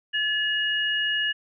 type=tone pair together; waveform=sine; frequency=1717.1 / 2877 Hz; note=A6 / F#7; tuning=-43 / -49 cents; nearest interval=major sixth; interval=894 cents; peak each=-25 dBFS; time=0.13-1.33 s; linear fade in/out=20 ms; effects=none